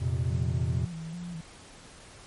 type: chord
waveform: triangle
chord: F suspended fourth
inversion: none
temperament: equal with one note detuned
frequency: 85.66 / 116.54 / 130.81 Hz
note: F2 / Bb2 / C3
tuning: -33 / 0 / 0 cents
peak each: -28 dBFS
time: 0-0.86 s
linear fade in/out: 20 ms
type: tone with vibrato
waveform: sine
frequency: 168.5 Hz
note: E3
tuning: 38 cents sharp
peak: -35 dBFS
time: 0.3-1.41 s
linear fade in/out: 5 ms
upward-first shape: square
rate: 2.4 Hz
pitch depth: 62 cents each way
effects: pink hiss -50 dBFS RMS until 2.26 s + MP3 48 kbps